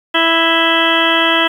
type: harmonic tone with a mistuned harmonic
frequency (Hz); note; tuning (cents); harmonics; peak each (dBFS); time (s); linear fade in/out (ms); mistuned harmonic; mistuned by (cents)
329.6; E4; 0; 1 / 2 / 3 / 4 / 5 / 6 / 8 / 9 / 10; -19 / -19 / -19 / -19 / -19 / -19 / -19 / -19 / -19; 0.14-1.48; 10; 9; +46
effects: 7-bit